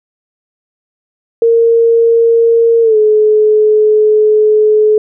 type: tone with pitch glide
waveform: sine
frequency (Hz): 461.1 to 427.7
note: A#4 to A4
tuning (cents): -19 to -49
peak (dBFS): -5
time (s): 1.42-4.98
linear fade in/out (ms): 2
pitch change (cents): -130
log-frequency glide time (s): 2.82-2.97
effects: none